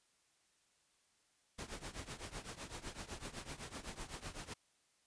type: noise with tremolo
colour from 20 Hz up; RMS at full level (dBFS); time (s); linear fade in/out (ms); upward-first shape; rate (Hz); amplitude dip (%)
pink; -44; 1.58-4.54; 10; triangle; 7.9; 90
effects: white hiss -75 dBFS RMS until 5.06 s + resampled to 22050 Hz